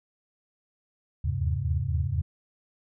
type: tone cluster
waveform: sine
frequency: 78 / 82.1 / 99 / 132.8 Hz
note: D#2 / E2 / G2 / C3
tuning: +5 / -6 / +18 / +26 cents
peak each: -30 dBFS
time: 1.24-2.22 s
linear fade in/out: 10 ms
effects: none